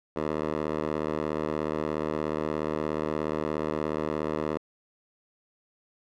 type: tone with band-pass filter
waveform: 10% pulse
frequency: 76.9 Hz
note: D#2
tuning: 20 cents flat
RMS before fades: -30 dBFS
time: 0.16-4.58 s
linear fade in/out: 5 ms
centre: 620 Hz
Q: 0.92
effects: none